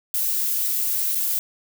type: noise with dropouts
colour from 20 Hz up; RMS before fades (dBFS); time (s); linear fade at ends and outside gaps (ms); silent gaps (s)
violet; -23; 0.14-1.39; 1; 1.149-1.153
effects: none